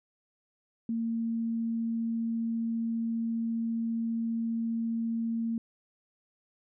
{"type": "tone", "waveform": "sine", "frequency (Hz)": 228.7, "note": "A#3", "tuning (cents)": -33, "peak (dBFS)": -28, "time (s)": [0.89, 5.58], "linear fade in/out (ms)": 2, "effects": []}